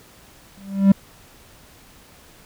triangle tone with exponential growth, 196 Hz, G3, in tune, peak -4 dBFS, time 0.57-0.92 s, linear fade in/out 5 ms, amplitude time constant 75 ms, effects pink hiss -49 dBFS RMS until 2.45 s

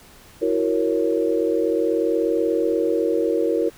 sine chord, F# dominant seventh, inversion third, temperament equal, 329.6 / 370 / 466.2 / 554.4 Hz, E4 / F#4 / A#4 / C#5, 0 / 0 / 0 / 0 cents, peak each -23 / -25 / -21 / -26 dBFS, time 0.41-3.7 s, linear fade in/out 20 ms, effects pink hiss -48 dBFS RMS until 3.77 s

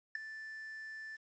triangle tone with ADSR envelope, 1760 Hz, A6, in tune, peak -29 dBFS, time 0.15-1.17 s, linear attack 4 ms, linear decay 7 ms, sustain -13 dB, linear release 17 ms, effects resampled to 16000 Hz + 11-bit

